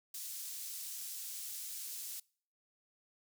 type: high-pass noise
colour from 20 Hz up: pink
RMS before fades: -44 dBFS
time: 0.14-2.2 s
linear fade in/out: 5 ms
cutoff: 6600 Hz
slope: 12 dB/octave
effects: noise-tail reverb RT60 0.5 s tail -25 dB re dry